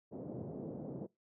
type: band-pass noise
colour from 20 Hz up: pink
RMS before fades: -44 dBFS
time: 0.11-1.07 s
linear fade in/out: 20 ms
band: 130 to 560 Hz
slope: 24 dB/octave
effects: noise-tail reverb RT60 0.2 s tail -22 dB re dry